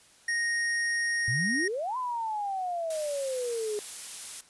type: tone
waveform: square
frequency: 1864.7 Hz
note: A#6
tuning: in tune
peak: -27 dBFS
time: 0.28-1.68 s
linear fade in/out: 5 ms
type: exponential two-way sweep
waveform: sine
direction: up then down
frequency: 110 to 1032 to 410.6 Hz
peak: -29 dBFS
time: 1.28-3.79 s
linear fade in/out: 0 ms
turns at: 1.97 s
type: noise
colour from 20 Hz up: blue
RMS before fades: -37 dBFS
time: 2.9-4.41 s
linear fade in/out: 5 ms
effects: white hiss -58 dBFS RMS until 4.49 s + resampled to 24000 Hz